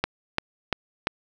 click train, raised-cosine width 0.3 ms, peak -6 dBFS, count 4, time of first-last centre 0.04-1.071 s, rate 2.91 Hz, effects none

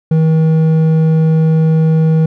sine tone with hard clipping, 159.6 Hz, D#3, 44 cents sharp, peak -9 dBFS, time 0.11-2.26 s, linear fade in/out 5 ms, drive 6 dB, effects none

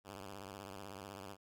5% pulse tone with vibrato, 97.9 Hz, G2, 2 cents flat, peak -36 dBFS, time 0.04-1.37 s, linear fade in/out 50 ms, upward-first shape sine, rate 16 Hz, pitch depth 140 cents each way, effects none

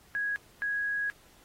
sine tone pair in turn, 1658 / 1658 Hz, G#6 / G#6, -3 / -3 cents, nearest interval unison, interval 0 cents, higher neither, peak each -28 dBFS, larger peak neither, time 0.15-0.36 / 0.62-1.1 s, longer second, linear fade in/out 0 ms, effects pink hiss -60 dBFS RMS until 1.44 s + AAC 48 kbps

